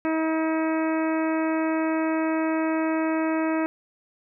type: harmonic tone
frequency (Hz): 319.2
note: D#4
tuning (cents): +44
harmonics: 1 / 2 / 3 / 4 / 5 / 6 / 7 / 8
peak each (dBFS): -23 / -29 / -33 / -35 / -37 / -39 / -40 / -41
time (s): 0.05-3.66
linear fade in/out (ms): 0
effects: none